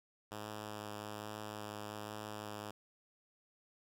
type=tone with vibrato; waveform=5% pulse; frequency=105.6 Hz; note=G#2; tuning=29 cents sharp; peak=-32 dBFS; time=0.31-2.71 s; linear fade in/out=5 ms; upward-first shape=triangle; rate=1.2 Hz; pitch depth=16 cents each way; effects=none